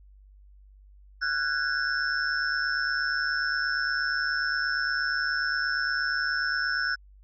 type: tone cluster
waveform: sine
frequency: 1379 / 1488 / 1636 / 5310 Hz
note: F6 / F#6 / G#6 / E8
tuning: -22 / +9 / -26 / +12 cents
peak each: -35 / -27 / -31 / -34 dBFS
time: 1.21-6.96 s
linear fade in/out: 20 ms
effects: added 49 Hz sine -50 dBFS peak until 7.23 s